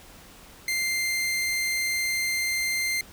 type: tone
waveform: sawtooth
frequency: 2093 Hz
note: C7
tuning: in tune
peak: -21 dBFS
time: 0.68-3.01 s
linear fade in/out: 2 ms
effects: pink hiss -49 dBFS RMS until 3.12 s